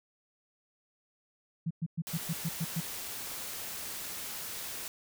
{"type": "tone bursts", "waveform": "sine", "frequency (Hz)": 164.81, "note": "E3", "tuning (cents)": 0, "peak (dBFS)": -29, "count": 8, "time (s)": [1.66, 2.806], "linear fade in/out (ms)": 10, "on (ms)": 47, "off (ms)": 110}
{"type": "noise", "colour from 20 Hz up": "white", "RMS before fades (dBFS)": -40, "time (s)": [2.07, 4.88], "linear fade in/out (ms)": 0}
{"effects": []}